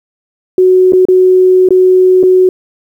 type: tone with dropouts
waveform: sine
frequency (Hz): 370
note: F#4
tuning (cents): 0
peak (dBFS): -3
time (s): 0.58-2.49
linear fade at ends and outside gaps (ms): 2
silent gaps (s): 0.923-0.933 / 1.053-1.085 / 1.688-1.706 / 2.23-2.235
effects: 7-bit